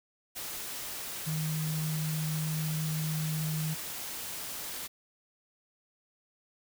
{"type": "tone in noise", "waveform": "sine", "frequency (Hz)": 156.2, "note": "D#3", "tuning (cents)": 7, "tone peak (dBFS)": -30, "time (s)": [1.26, 3.75], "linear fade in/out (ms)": 20, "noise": "white", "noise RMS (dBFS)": -39, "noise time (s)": [0.35, 4.88], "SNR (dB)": 6, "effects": []}